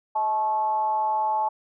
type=tone with frequency modulation; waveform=sine; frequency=865 Hz; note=A5; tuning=30 cents flat; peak=-21 dBFS; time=0.15-1.49 s; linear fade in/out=10 ms; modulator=229 Hz; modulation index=0.48; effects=none